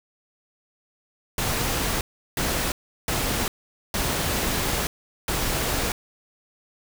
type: noise bursts at uneven times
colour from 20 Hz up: pink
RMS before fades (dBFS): -25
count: 5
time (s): 1.38-2.01 / 2.37-2.72 / 3.08-3.48 / 3.94-4.87 / 5.28-5.92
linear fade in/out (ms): 2
effects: none